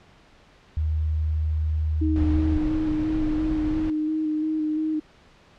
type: tone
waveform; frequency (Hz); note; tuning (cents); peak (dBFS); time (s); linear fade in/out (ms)
sine; 77.78; D#2; 0; -21; 0.77-2.57; 0
type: tone with vibrato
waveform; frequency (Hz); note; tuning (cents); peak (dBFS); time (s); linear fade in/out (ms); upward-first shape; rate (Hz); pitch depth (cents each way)
sine; 310; D#4; -6; -22; 2.01-5; 10; square; 2.9; 16
type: noise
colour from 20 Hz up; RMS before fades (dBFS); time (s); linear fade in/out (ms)
brown; -30; 2.16-3.9; 0
effects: pink hiss -54 dBFS RMS until 5.58 s + low-pass 4000 Hz 12 dB/octave